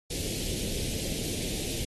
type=band-stop noise; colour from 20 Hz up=pink; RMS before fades=-33 dBFS; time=0.1-1.85 s; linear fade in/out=5 ms; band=530 to 2600 Hz; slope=24 dB/octave; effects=AAC 32 kbps